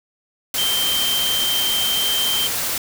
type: tone in noise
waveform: sine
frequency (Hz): 3136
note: G7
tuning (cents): 0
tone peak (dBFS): -19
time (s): 0.58-2.47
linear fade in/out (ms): 2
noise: white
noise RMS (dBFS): -23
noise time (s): 0.54-2.78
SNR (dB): +1
effects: none